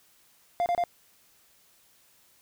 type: tone bursts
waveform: triangle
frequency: 699 Hz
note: F5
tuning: 1 cent sharp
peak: -21 dBFS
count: 3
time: 0.6-0.838 s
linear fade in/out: 0 ms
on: 60 ms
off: 29 ms
effects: white hiss -62 dBFS RMS until 2.41 s